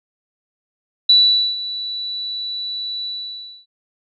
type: tone with ADSR envelope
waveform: sine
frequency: 3951 Hz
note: B7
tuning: in tune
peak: -7 dBFS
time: 1.09-3.66 s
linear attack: 6 ms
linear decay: 460 ms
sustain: -16 dB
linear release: 610 ms
effects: none